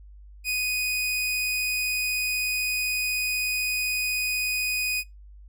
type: tone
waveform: sawtooth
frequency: 2489 Hz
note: D#7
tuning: in tune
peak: -21 dBFS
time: 0.44-5.04 s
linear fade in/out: 50 ms
effects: noise-tail reverb RT60 0.2 s tail -25 dB re dry + added 50 Hz sine -44 dBFS peak until 5.48 s